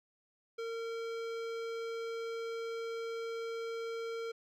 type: tone with hard clipping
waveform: sine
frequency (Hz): 457.8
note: A#4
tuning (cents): -31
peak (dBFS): -39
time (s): 0.58-4.32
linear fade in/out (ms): 10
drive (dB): 17
effects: none